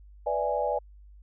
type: chord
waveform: sine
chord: E dominant seventh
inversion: second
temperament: equal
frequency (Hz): 493.9 / 587.3 / 659.3 / 830.6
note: B4 / D5 / E5 / G#5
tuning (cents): 0 / 0 / 0 / 0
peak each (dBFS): -31 / -29 / -33 / -30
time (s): 0.26-0.79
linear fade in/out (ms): 10
effects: added 50 Hz sine -48 dBFS peak until 1.22 s